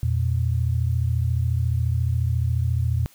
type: tone pair together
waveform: sine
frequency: 84.8 / 119.06 Hz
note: E2 / A#2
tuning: +50 / +37 cents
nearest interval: tritone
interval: 587 cents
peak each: -22 dBFS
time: 0.03-3.06 s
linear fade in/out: 0 ms
effects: white hiss -54 dBFS RMS until 3.14 s